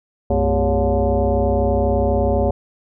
sine tone with frequency modulation, 250.1 Hz, B3, 22 cents sharp, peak -14 dBFS, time 0.3-2.51 s, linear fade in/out 5 ms, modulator 156 Hz, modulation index 2.9, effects none

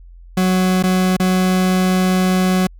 40% pulse tone with dropouts, 185 Hz, F#3, in tune, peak -12 dBFS, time 0.37-2.67 s, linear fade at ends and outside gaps 5 ms, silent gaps 0.827-0.836 / 1.167-1.198 s, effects added 43 Hz sine -37 dBFS peak until 2.79 s

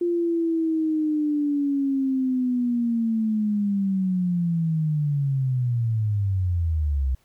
sine linear sweep, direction down, 349.2 to 63.3 Hz, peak -20 dBFS, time 0.01-7.15 s, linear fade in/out 5 ms, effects pink hiss -64 dBFS RMS until 7.24 s

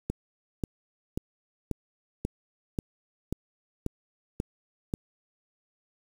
click train, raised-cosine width 3 ms, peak -16 dBFS, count 10, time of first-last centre 0.1-4.939 s, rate 1.86 Hz, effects 7-bit

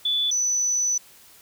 sine tone pair in turn, 3465 / 5979 Hz, A7 / F#8, -27 / +17 cents, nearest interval major sixth, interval 944 cents, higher second, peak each -20 dBFS, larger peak neither, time 0.05-0.31 / 0.31-0.98 s, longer second, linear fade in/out 5 ms, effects white hiss -51 dBFS RMS until 1.41 s

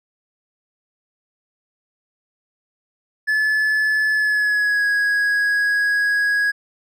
triangle tone with pitch glide, 1726 to 1658.6 Hz, A6 to G#6, -34 to -3 cents, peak -14 dBFS, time 3.27-6.52 s, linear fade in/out 20 ms, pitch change -69 cents, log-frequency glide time 4.12-4.86 s, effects none

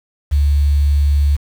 sine tone with quantisation, 71.9 Hz, D2, 36 cents flat, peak -10 dBFS, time 0.31-1.37 s, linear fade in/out 20 ms, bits 6, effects none

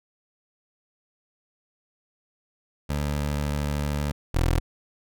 20% pulse tone pair in turn, 73 / 41.97 Hz, D2 / E1, -10 / +32 cents, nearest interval minor seventh, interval 958 cents, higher first, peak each -20 / -15 dBFS, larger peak second, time 2.89-4.12 / 4.34-4.6 s, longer first, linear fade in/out 10 ms, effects none

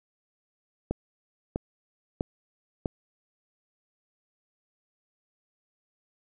click train, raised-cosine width 2 ms, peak -14 dBFS, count 4, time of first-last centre 0.91-2.858 s, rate 1.54 Hz, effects none

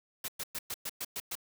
white noise bursts, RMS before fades -37 dBFS, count 8, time 0.24-1.354 s, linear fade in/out 5 ms, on 43 ms, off 110 ms, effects none

